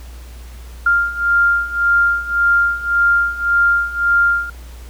sine beating tone pair, 1396.9 / 1398.7 Hz, F6 / F6, 0 / +2 cents, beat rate 1.8 Hz, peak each -17 / -14 dBFS, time 0.86-4.5 s, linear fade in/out 5 ms, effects added 60 Hz sine -32 dBFS peak until 4.89 s + pink hiss -44 dBFS RMS until 4.89 s

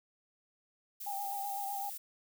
violet noise, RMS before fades -43 dBFS, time 1-1.98 s, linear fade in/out 10 ms
sine tone with vibrato, 800 Hz, G5, 35 cents sharp, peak -36 dBFS, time 1.06-1.9 s, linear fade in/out 10 ms, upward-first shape sine, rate 7.9 Hz, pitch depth 32 cents each way
effects none

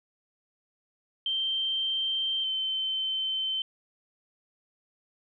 sine tone pair in turn, 3136 / 3086 Hz, G7 / G7, 0 / -28 cents, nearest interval unison, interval 28 cents, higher first, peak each -26 / -27 dBFS, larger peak first, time 1.26-2.44 / 2.44-3.62 s, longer neither, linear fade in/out 2 ms, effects none

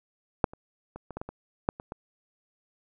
clicks, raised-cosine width 1 ms, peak -6 / -29 / -26 / -25 / -21 / -21 / -24 / -9 / -25 / -22 dBFS, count 10, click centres 0.442 / 0.535 / 0.96 / 1.107 / 1.17 / 1.215 / 1.29 / 1.689 / 1.799 / 1.921 s, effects none

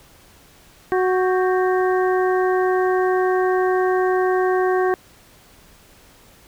harmonic tone with a mistuned harmonic, 370 Hz, F#4, in tune, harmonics 1 / 2 / 3 / 4 / 5, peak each -17 / -23 / -27 / -29 / -31 dBFS, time 0.92-4.94 s, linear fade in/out 0 ms, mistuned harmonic 4, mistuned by +100 cents, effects pink hiss -50 dBFS RMS until 6.47 s

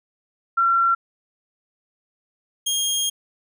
sine / 20% pulse tone pair in turn, 1363 / 3242 Hz, F6 / G#7, -43 / -42 cents, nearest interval octave + minor third, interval 1501 cents, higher second, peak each -15 dBFS, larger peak neither, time 0.57-0.95 / 2.66-3.1 s, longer second, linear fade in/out 10 ms, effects none

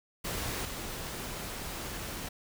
pink noise with level steps, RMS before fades -35 / -39 dBFS, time 0.24-2.29 s, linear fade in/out 10 ms, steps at 0.65 s, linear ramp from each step 2 ms, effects none

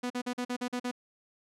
sawtooth tone bursts, 246.9 Hz, B3, in tune, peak -27 dBFS, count 8, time 0.03-0.914 s, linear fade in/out 10 ms, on 72 ms, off 44 ms, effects low-pass 9000 Hz 12 dB/octave

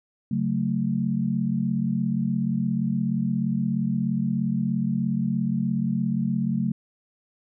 sine chord, F# minor, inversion second, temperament just, 138.75 / 185 / 222 Hz, C#3 / F#3 / A3, +2 / 0 / +16 cents, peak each -28 / -26 / -25 dBFS, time 0.31-6.72 s, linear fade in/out 5 ms, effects none

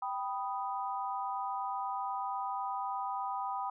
sine chord, G augmented, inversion none, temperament equal, 784 / 987.8 / 1244.5 Hz, G5 / B5 / D#6, 0 / 0 / 0 cents, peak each -37 / -37 / -40 dBFS, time 0.02-3.7 s, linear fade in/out 5 ms, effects none

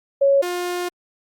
sine / sawtooth tone pair in turn, 554.4 / 355.1 Hz, C#5 / F4, 0 / +29 cents, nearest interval minor sixth, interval 771 cents, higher first, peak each -12 / -19 dBFS, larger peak first, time 0.21-0.42 / 0.42-0.89 s, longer second, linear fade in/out 10 ms, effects Opus 32 kbps

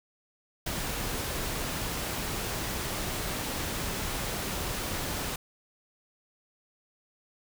pink noise, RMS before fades -33 dBFS, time 0.66-5.36 s, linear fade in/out 5 ms, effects none

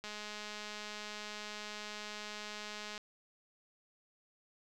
click train, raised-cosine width 0.2 ms, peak -27 dBFS, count 618, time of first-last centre 0.04-2.978 s, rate 210 Hz, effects none

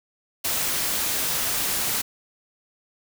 white noise, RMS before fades -25 dBFS, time 0.44-2.02 s, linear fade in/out 10 ms, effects none

